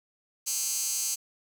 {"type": "tone with high-pass filter", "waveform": "15% pulse", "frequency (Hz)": 269.5, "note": "C#4", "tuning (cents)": -49, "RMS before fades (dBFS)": -30, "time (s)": [0.46, 1.16], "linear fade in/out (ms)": 20, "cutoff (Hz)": 6700, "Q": 2.4, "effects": []}